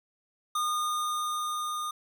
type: tone with level ramp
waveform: square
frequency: 1221 Hz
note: D#6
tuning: 33 cents flat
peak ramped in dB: -27 to -32 dBFS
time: 0.55-1.91 s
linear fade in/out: 5 ms
effects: none